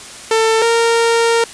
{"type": "tone pair in turn", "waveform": "sawtooth", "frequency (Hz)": [446.4, 462.3], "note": ["A4", "A#4"], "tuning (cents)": [25, -14], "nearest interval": "minor second", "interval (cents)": 61, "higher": "second", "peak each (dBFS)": -7, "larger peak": "neither", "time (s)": [[0.31, 0.62], [0.62, 1.44]], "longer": "second", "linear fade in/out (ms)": 2, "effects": ["white hiss -33 dBFS RMS until 1.53 s", "resampled to 22050 Hz"]}